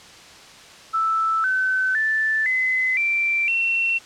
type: tone with pitch steps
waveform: sine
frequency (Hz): 1318.5 / 1523.3 / 1760 / 2033 / 2349 / 2714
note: E6 / F#6 / A6 / B6 / D7 / E7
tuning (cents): 0 / +50 / 0 / +50 / 0 / +50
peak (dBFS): -18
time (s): 0.93-3.99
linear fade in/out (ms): 20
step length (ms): 510
effects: white hiss -44 dBFS RMS until 4.05 s + low-pass 6000 Hz 12 dB/octave